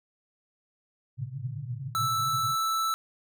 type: band-pass noise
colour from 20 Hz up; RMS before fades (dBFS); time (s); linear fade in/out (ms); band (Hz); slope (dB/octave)
white; -36; 1.17-2.56; 50; 110 to 140; 96
type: tone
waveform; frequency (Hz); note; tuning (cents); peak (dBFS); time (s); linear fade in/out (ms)
square; 1318.5; E6; 0; -26; 1.95-2.94; 0
effects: none